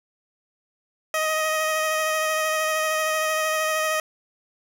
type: tone with vibrato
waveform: 15% pulse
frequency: 627 Hz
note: D#5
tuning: 13 cents sharp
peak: -15 dBFS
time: 1.14-4 s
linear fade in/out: 2 ms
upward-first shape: sine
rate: 13 Hz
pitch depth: 16 cents each way
effects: none